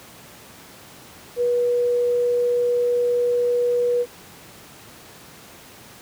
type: tone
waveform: sine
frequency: 485.1 Hz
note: B4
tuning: 31 cents flat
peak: -17 dBFS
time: 1.36-4.06 s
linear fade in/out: 50 ms
effects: pink hiss -44 dBFS RMS until 6.01 s + high-pass 100 Hz 12 dB/octave